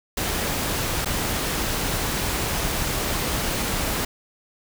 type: noise with dropouts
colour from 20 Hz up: pink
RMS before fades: -25 dBFS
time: 0.17-4.05 s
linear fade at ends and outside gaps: 5 ms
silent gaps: 1.048-1.057 s
effects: none